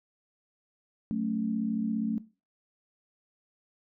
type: chord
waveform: sine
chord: F# minor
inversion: none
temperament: equal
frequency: 185 / 220 / 277.2 Hz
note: F#3 / A3 / C#4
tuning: 0 / 0 / 0 cents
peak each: -35 / -29 / -35 dBFS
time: 1.11-2.18 s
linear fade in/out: 0 ms
effects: noise-tail reverb RT60 0.3 s tail -17 dB re dry